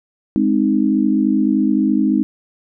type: chord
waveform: sine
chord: Ab major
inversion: none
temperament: equal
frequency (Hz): 207.7 / 261.6 / 311.1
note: Ab3 / C4 / Eb4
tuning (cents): 0 / 0 / 0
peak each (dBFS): -17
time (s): 0.36-2.23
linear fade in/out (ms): 0
effects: none